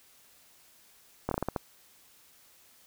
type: slowing click train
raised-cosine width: 1 ms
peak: -15 dBFS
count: 7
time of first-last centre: 1.29-1.562 s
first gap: 23 ms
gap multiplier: 1.27
effects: white hiss -60 dBFS RMS until 2.86 s